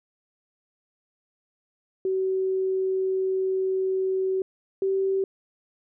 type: tone pair in turn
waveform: sine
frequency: 378.8 / 385.9 Hz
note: F#4 / G4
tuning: +41 / -27 cents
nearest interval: unison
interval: 32 cents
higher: second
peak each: -22 / -21 dBFS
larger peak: second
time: 2.05-4.42 / 4.82-5.24 s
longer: first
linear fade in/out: 2 ms
effects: none